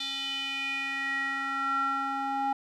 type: tone with band-pass filter sweep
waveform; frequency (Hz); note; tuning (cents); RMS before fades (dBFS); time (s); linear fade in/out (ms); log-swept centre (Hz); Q
square; 272.6; C#4; -29; -31; 0-2.53; 5; 3600 to 910; 5.4
effects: none